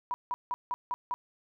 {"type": "tone bursts", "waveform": "sine", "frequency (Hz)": 979, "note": "B5", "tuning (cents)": -15, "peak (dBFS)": -29, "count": 6, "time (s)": [0.11, 1.14], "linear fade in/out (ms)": 0, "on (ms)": 30, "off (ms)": 170, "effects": []}